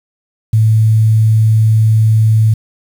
sine tone with quantisation, 110 Hz, A2, in tune, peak -6 dBFS, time 0.53-2.54 s, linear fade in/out 5 ms, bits 6, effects none

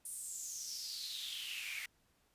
pink noise with high-pass filter sweep, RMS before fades -44 dBFS, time 0.05-1.86 s, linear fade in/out 5 ms, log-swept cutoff 9500 to 2100 Hz, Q 6.2, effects pink hiss -74 dBFS RMS until 2.34 s + resampled to 32000 Hz

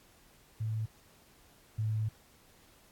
sine tone pair in turn, 110 / 108.93 Hz, A2 / A2, 0 / -17 cents, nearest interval unison, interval 17 cents, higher first, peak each -31 / -29 dBFS, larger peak second, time 0.6-0.86 / 1.78-2.09 s, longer second, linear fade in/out 10 ms, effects pink hiss -62 dBFS RMS until 2.91 s + AAC 64 kbps

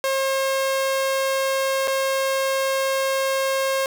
sawtooth tone with dropouts, 537 Hz, C5, 45 cents sharp, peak -16 dBFS, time 0.04-3.86 s, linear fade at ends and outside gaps 1 ms, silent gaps 1.875-1.879 s, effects none

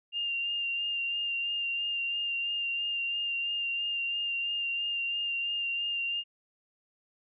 sine tone with vibrato, 2794 Hz, F7, in tune, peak -29 dBFS, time 0.12-6.24 s, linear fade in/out 50 ms, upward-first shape sine, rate 3 Hz, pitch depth 20 cents each way, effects none

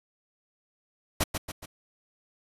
pink noise with echo, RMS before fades -24 dBFS, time 1.2-1.24 s, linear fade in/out 10 ms, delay 140 ms, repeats 3, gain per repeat -6 dB, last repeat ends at 1.66 s, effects resampled to 32000 Hz

